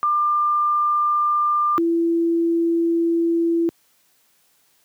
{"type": "tone pair in turn", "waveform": "sine", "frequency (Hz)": [1195, 335.3], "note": ["D6", "E4"], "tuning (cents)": [30, 30], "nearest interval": "octave + minor seventh", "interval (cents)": 2200, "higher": "first", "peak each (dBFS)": -16, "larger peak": "neither", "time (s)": [[0.03, 1.78], [1.78, 3.69]], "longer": "second", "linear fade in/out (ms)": 0, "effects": ["white hiss -61 dBFS RMS until 4.84 s", "high-pass 100 Hz 12 dB/octave"]}